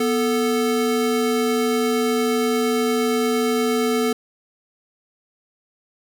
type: tone pair together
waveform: square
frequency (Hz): 245.4 / 440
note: B3 / A4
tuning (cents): -11 / 0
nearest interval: minor seventh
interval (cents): 1011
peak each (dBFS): -22 / -21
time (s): 0-4.13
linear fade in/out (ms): 5
effects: none